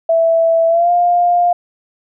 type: tone with pitch glide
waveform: sine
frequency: 660 to 703.3 Hz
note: E5 to F5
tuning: +2 to +12 cents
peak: -9 dBFS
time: 0.09-1.53 s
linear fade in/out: 5 ms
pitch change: +110 cents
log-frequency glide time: 0.68-0.91 s
effects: none